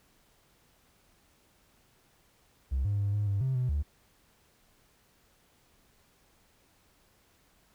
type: tone with pitch steps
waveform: triangle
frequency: 66 / 101.7 / 100.7 / 103.6 / 99.6 / 132 / 126.1 / 72.8 Hz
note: C2 / G#2 / G2 / G#2 / G2 / C3 / B2 / D2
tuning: +16 / -36 / +47 / -4 / +28 / +16 / +36 / -15 cents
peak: -23 dBFS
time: 2.71-3.83 s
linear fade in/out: 20 ms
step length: 140 ms
effects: tanh soft clip ceiling -23 dBFS + pink hiss -66 dBFS RMS until 7.74 s